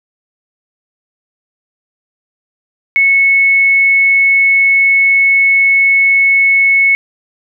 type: tone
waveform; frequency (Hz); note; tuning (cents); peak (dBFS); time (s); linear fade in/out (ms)
sine; 2201; C#7; -13; -6; 2.96-6.95; 0
effects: none